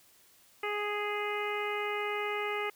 harmonic tone, 415.3 Hz, G#4, in tune, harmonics 1 / 2 / 3 / 4 / 5 / 6 / 7, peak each -35 / -39 / -38 / -45 / -37 / -42 / -45 dBFS, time 0.63-2.7 s, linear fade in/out 5 ms, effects white hiss -62 dBFS RMS until 2.75 s

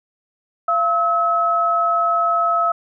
sine tone pair together, 683.7 / 1290 Hz, F5 / E6, -37 / -38 cents, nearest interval major seventh, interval 1099 cents, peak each -20 / -16 dBFS, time 0.68-2.72 s, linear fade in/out 5 ms, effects none

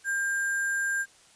sine tone with sample-and-hold, 1600 Hz, G6, 35 cents sharp, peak -25 dBFS, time 0.04-1.06 s, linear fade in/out 50 ms, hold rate 8820 Hz, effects white hiss -57 dBFS RMS until 1.35 s + resampled to 22050 Hz

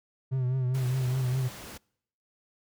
triangle tone with vibrato, 128.6 Hz, C3, 30 cents flat, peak -23 dBFS, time 0.31-1.49 s, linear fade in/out 20 ms, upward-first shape triangle, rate 4.9 Hz, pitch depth 67 cents each way
pink noise, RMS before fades -43 dBFS, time 0.74-1.78 s, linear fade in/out 10 ms
effects noise-tail reverb RT60 0.7 s tail -26 dB re dry + high-pass 60 Hz 12 dB/octave

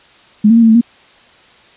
sine tone with pitch steps, 211 / 228.5 / 231.9 / 225.9 / 221.1 / 235.4 Hz, G#3 / A#3 / A#3 / A3 / A3 / A#3, +28 / -34 / -9 / +46 / +9 / +17 cents, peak -4 dBFS, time 0.44-0.812 s, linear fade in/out 10 ms, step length 62 ms, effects white hiss -45 dBFS RMS until 1.76 s + resampled to 8000 Hz

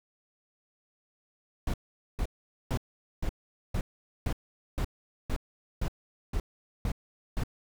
brown noise bursts, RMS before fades -29 dBFS, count 12, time 1.67-7.436 s, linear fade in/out 2 ms, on 68 ms, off 450 ms, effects none

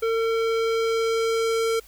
square tone with low-pass filter sweep, 453 Hz, A#4, 50 cents flat, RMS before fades -23 dBFS, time 0.02-1.8 s, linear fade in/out 10 ms, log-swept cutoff 2700 to 11000 Hz, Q 0.74, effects added 50 Hz sine -52 dBFS peak until 1.87 s + white hiss -52 dBFS RMS until 1.87 s

